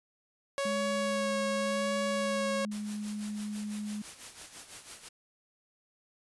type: tone with vibrato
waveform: sawtooth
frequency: 554.4 Hz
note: C#5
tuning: in tune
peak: -26 dBFS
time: 0.58-2.65 s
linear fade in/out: 0 ms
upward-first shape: sine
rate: 0.88 Hz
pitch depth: 18 cents each way
type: tone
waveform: sine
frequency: 209.4 Hz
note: G#3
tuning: 15 cents sharp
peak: -34 dBFS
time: 0.65-4.02 s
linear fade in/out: 5 ms
type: noise with tremolo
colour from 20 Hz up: white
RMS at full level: -44 dBFS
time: 2.71-5.09 s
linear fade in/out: 10 ms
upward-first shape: sine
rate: 6 Hz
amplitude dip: 65%
effects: resampled to 24000 Hz